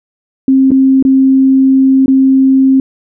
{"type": "tone with dropouts", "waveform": "sine", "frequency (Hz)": 266.1, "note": "C4", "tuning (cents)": 29, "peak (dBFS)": -4, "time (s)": [0.48, 2.8], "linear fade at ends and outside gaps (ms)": 2, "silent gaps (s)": [[0.707, 0.716], [1.026, 1.05], [2.06, 2.08]], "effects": []}